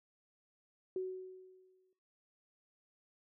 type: tone with exponential decay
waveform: sine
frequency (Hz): 372.7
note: F#4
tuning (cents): +13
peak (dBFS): -33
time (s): 0.96-1.93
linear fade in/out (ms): 2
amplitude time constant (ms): 210
effects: noise-tail reverb RT60 0.4 s tail -20 dB re dry